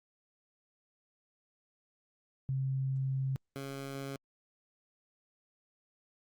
sine / 15% pulse tone pair in turn, 133.5 / 137.41 Hz, C3 / C#3, +35 / -15 cents, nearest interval unison, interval 50 cents, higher second, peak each -30 / -32 dBFS, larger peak first, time 2.49-3.36 / 3.56-4.16 s, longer first, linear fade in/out 0 ms, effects Opus 48 kbps

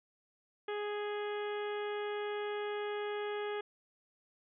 harmonic tone, 415.3 Hz, G#4, in tune, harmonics 1 / 2 / 3 / 4 / 5 / 6 / 7 / 8, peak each -36 / -44 / -47 / -47 / -50 / -54 / -54 / -53 dBFS, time 0.68-3.61 s, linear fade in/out 5 ms, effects none

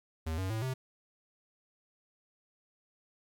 square tone with pitch steps, 80.2 / 94.28 / 110.83 / 130.29 Hz, E2 / F#2 / A2 / C3, -47 / +33 / +13 / -7 cents, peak -33 dBFS, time 0.26-0.74 s, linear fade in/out 10 ms, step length 120 ms, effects 12-bit

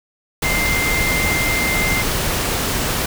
sine tone in noise, 2093 Hz, C7, in tune, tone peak -19 dBFS, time 0.44-2.02 s, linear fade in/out 5 ms, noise pink, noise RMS -20 dBFS, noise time 0.42-3.06 s, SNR -2 dB, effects none

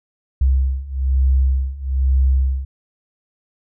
sine beating tone pair, 65.41 / 66.51 Hz, C2 / C2, 0 / +29 cents, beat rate 1.1 Hz, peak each -18 / -16 dBFS, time 0.41-2.65 s, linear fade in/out 5 ms, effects none

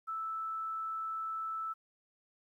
sine tone, 1316 Hz, E6, 3 cents flat, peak -35 dBFS, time 0.07-1.74 s, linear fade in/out 20 ms, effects 12-bit

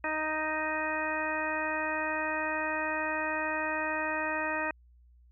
harmonic tone, 311.1 Hz, D#4, in tune, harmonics 1 / 2 / 3 / 4 / 5 / 6 / 8, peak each -39 / -36 / -36 / -39 / -38 / -35 / -38 dBFS, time 0.04-4.71 s, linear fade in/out 2 ms, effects added 60 Hz sine -56 dBFS peak until 5.31 s

